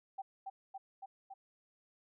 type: tone with echo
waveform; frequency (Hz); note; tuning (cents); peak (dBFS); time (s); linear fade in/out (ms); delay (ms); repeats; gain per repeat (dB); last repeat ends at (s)
sine; 777; G5; -16; -38; 0.18-0.22; 10; 280; 4; -2; 1.34
effects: none